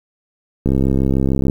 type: click train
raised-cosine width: 3 ms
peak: -4 dBFS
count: 57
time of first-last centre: 0.66-1.498 s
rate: 66.8 Hz
effects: 7-bit